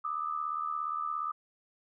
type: tone pair together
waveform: sine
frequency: 1198.8 / 1276 Hz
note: D6 / D#6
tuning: +35 / +43 cents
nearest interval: minor second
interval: 108 cents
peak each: -33 / -36 dBFS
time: 0.04-1.32 s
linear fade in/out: 10 ms
effects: none

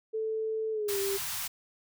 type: tone with pitch glide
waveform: sine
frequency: 440 to 394.3 Hz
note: A4 to G4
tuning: 0 to +10 cents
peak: -29 dBFS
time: 0.13-1.18 s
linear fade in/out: 20 ms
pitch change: -190 cents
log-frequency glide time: 0.72-0.99 s
type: band-stop noise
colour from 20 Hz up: white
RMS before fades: -35 dBFS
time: 0.88-1.48 s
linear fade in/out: 10 ms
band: 160 to 790 Hz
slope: 24 dB/octave
effects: none

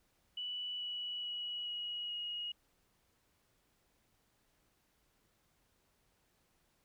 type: tone with pitch steps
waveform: sine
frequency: 2960 / 2941 / 2923 / 2904 / 2886 Hz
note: F#7 / F#7 / F#7 / F#7 / F#7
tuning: 0 / -11 / -22 / -33 / -44 cents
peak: -38 dBFS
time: 0.37-2.52 s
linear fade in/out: 5 ms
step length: 430 ms
effects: pink hiss -75 dBFS RMS until 6.84 s

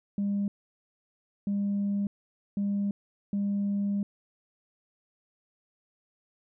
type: tone bursts at uneven times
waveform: sine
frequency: 201.3 Hz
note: G3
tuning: 46 cents sharp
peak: -24 dBFS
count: 4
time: 0.18-0.48 / 1.47-2.07 / 2.57-2.91 / 3.33-4.03 s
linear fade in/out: 2 ms
effects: tanh soft clip ceiling -23 dBFS

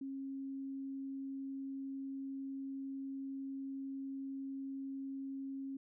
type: tone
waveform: sine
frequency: 271.1 Hz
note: C#4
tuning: 38 cents flat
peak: -40 dBFS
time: 0.01-5.77 s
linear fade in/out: 5 ms
effects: none

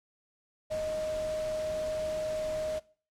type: tone in noise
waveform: sine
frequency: 622.3 Hz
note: D#5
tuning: in tune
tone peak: -30 dBFS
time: 0.7-2.8 s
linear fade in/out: 20 ms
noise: pink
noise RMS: -44 dBFS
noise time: 0.7-2.8 s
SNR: +11 dB
effects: noise-tail reverb RT60 0.4 s tail -20 dB re dry + low-pass 9000 Hz 12 dB/octave

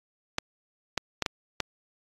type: clicks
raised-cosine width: 0.2 ms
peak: -9 dBFS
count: 5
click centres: 0.384 / 0.977 / 1.223 / 1.262 / 1.603 s
effects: AAC 32 kbps

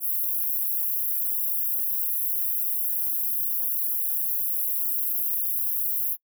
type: high-pass noise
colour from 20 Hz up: white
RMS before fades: -26 dBFS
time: 0-6.17 s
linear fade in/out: 50 ms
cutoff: 11000 Hz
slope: 96 dB/octave
effects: noise-tail reverb RT60 0.1 s tail -25 dB re dry

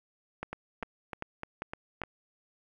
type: two click trains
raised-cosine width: 0.5 ms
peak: -22 / -20 dBFS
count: 6 / 5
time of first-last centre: 0.53-2.036 / 0.43-2.017 s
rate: 3.32 / 2.52 Hz
effects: 10-bit

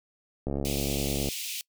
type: click train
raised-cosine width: 2 ms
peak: -17 dBFS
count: 58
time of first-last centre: 0.47-1.287 s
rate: 69.8 Hz
type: high-pass noise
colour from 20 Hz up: pink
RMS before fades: -35 dBFS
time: 0.65-1.61 s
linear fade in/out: 0 ms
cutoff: 2400 Hz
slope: 48 dB/octave
effects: noise-tail reverb RT60 0.1 s tail -24 dB re dry

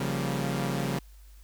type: chord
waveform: sawtooth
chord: G half-diminished seventh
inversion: second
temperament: equal with one note detuned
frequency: 138.59 / 174.61 / 194.64 / 233.1 Hz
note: Db3 / F3 / G3 / Bb3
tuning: 0 / 0 / -12 / 0 cents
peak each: -27 / -30 / -30 / -32 dBFS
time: 0-0.99 s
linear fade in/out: 5 ms
effects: added 50 Hz sine -48 dBFS peak until 1.43 s + white hiss -62 dBFS RMS until 1.43 s

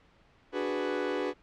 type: chord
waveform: 40% pulse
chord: G# half-diminished seventh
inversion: second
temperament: equal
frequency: 293.7 / 370 / 415.3 / 493.9 Hz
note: D4 / F#4 / G#4 / B4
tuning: 0 / 0 / 0 / 0 cents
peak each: -35 / -34 / -35 / -33 dBFS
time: 0.52-1.34 s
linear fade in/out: 50 ms
effects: pink hiss -62 dBFS RMS until 1.42 s + low-pass 3000 Hz 12 dB/octave

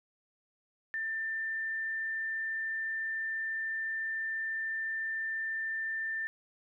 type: tone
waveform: sine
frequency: 1787 Hz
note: A6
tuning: 26 cents sharp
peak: -32 dBFS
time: 0.94-6.27 s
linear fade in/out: 0 ms
effects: none

